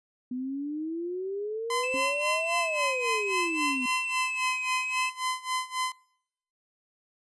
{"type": "exponential two-way sweep", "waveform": "sine", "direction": "up then down", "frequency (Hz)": [246.9, 698.5, 246.9], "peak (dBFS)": -30, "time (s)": [0.31, 3.86], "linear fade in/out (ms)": 5, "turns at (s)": 2.58}
{"type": "tone with tremolo", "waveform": "sawtooth", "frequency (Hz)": 1024, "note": "C6", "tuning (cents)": -38, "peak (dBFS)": -22, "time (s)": [1.7, 5.92], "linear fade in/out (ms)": 2, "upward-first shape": "sine", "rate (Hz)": 3.7, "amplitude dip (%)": 90}
{"type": "tone with vibrato", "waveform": "triangle", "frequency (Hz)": 2617, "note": "E7", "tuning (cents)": -13, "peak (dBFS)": -28, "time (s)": [1.83, 5.1], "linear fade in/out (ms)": 10, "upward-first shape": "sine", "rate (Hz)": 0.61, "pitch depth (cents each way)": 62}
{"type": "tone with exponential decay", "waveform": "sine", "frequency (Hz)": 272.2, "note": "C#4", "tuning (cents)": -31, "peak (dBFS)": -31, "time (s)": [1.94, 2.21], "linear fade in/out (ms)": 0, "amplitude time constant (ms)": 58}
{"effects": ["noise-tail reverb RT60 0.8 s tail -26 dB re dry", "resampled to 24000 Hz"]}